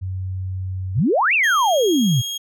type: tone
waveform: sine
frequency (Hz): 93.5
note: F#2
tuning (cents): +19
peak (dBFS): -23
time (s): 0.01-1.01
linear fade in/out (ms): 20
type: exponential two-way sweep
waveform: sine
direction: up then down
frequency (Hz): 98.2 to 2794 to 112.3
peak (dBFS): -14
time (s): 0.95-2.22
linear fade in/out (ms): 20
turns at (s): 1.34
type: tone with pitch glide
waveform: 30% pulse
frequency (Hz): 3225 to 3266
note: G7 to G#7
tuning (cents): +48 to -30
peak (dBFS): -22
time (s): 1.43-2.38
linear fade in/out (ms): 10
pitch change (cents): +22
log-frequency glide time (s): 1.63-1.8
effects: none